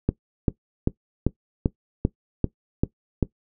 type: click train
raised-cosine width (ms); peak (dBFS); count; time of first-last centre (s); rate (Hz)
3; -6; 9; 0.09-3.227; 2.55
effects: noise-tail reverb RT60 0.1 s tail -18 dB re dry